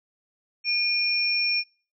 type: tone pair together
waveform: sine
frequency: 2424 / 5442 Hz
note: D#7 / F8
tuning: -46 / -46 cents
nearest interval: octave + major second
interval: 1400 cents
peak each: -24 dBFS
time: 0.64-1.64 s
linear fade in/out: 50 ms
effects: noise-tail reverb RT60 0.4 s tail -24 dB re dry